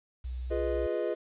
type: tone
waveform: sine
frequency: 62.4 Hz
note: B1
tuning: 19 cents sharp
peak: -33 dBFS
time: 0.24-0.87 s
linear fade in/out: 10 ms
type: chord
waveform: triangle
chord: F half-diminished seventh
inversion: none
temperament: equal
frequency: 349.2 / 415.3 / 493.9 / 622.3 Hz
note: F4 / Ab4 / Cb5 / Eb5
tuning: 0 / 0 / 0 / 0 cents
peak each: -32 dBFS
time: 0.5-1.15 s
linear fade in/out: 20 ms
effects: resampled to 8000 Hz + 10-bit